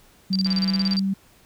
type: tone with pitch glide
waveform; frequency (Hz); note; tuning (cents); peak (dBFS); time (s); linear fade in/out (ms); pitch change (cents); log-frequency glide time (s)
sine; 190 to 194.1; F#3 to G3; +46 to -17; -20; 0.3-1.14; 10; +37; 0.55-0.88
type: tone bursts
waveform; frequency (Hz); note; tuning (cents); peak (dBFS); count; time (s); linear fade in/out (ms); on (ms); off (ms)
sine; 4699; D8; 0; -22; 12; 0.33-0.993; 0; 25; 33
type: click train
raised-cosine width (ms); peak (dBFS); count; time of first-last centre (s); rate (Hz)
0.3; -22; 85; 0.46-0.96; 168
effects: pink hiss -55 dBFS RMS until 1.45 s